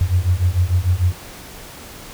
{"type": "beating tone pair", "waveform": "sine", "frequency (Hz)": [86.5, 93.2], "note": ["F2", "F#2"], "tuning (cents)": [-16, 13], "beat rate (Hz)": 6.7, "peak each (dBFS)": -17, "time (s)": [0.01, 1.12], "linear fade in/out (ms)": 0, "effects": ["pink hiss -37 dBFS RMS until 2.13 s"]}